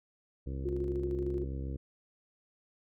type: harmonic tone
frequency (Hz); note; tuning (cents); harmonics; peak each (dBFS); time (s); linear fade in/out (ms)
67; C2; +42; 1 / 2 / 3 / 4 / 5 / 6 / 7 / 8; -36 / -41 / -49 / -46 / -48 / -55 / -51 / -57; 0.46-1.77; 10
type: tone with tremolo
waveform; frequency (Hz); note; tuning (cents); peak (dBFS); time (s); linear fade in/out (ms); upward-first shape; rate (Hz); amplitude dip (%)
sine; 356.9; F4; +38; -31; 0.65-1.44; 5; square; 13; 35
effects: none